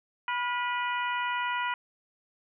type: harmonic tone with a mistuned harmonic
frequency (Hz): 490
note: B4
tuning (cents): -14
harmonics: 2 / 3 / 4 / 5 / 6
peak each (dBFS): -30 / -34 / -36 / -38 / -40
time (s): 0.28-1.74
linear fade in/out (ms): 2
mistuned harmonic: 3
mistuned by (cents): -48
effects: none